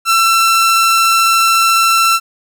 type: tone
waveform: sawtooth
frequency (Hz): 1343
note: E6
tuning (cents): +32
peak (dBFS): -5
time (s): 0.05-2.2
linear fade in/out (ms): 50
effects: none

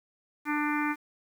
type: harmonic tone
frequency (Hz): 297.3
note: D4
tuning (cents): +21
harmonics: 1 / 3 / 4 / 5 / 6 / 7 / 8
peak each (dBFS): -29 / -34 / -35 / -36 / -37 / -37 / -38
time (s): 0.45-0.96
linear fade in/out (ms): 50
effects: 9-bit

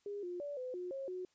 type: tone with pitch steps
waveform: sine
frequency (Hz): 407.3 / 354.5 / 577 / 507 / 359.6 / 541 / 366.4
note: G#4 / F4 / D5 / B4 / F#4 / C#5 / F#4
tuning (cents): -34 / +26 / -31 / +45 / -49 / -42 / -17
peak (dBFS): -39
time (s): 0.06-1.25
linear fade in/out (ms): 2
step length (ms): 170
effects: white hiss -75 dBFS RMS until 1.34 s + resampled to 16000 Hz

